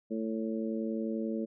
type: harmonic tone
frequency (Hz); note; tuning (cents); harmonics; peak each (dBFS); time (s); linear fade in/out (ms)
111.2; A2; +19; 2 / 3 / 4 / 5; -33 / -37 / -39 / -41; 0.1-1.46; 20
effects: none